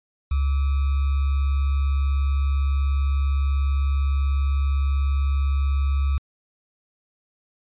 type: tone with sample-and-hold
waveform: sine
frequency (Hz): 69.3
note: C#2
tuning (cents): 0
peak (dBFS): -18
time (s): 0.31-6.18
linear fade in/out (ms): 5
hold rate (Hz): 1225
effects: resampled to 8000 Hz